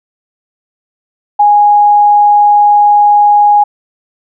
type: tone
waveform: sine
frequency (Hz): 827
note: G#5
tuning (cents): -8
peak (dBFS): -3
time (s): 1.39-3.64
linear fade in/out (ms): 10
effects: none